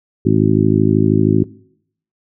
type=harmonic tone; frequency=52.9 Hz; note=G#1; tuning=33 cents sharp; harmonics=2 / 3 / 4 / 5 / 6 / 7; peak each=-17 / -17 / -17 / -17 / -17 / -17 dBFS; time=0.25-1.44 s; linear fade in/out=10 ms; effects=noise-tail reverb RT60 0.7 s tail -21 dB re dry